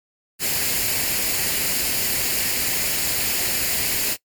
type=noise with comb filter; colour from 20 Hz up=white; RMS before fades=-22 dBFS; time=0.39-4.17 s; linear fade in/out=50 ms; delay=0.42 ms; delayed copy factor=+0.5; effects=noise-tail reverb RT60 0.1 s tail -21 dB re dry + MP3 96 kbps